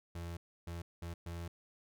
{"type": "tone bursts at uneven times", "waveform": "35% pulse", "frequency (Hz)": 85.2, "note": "F2", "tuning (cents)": -42, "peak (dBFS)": -39, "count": 4, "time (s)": [[0.15, 0.37], [0.67, 0.82], [1.02, 1.14], [1.26, 1.48]], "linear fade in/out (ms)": 5, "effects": []}